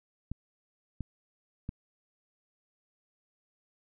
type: clicks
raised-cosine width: 5 ms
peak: -23 dBFS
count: 3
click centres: 0.316 / 1.007 / 1.691 s
effects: none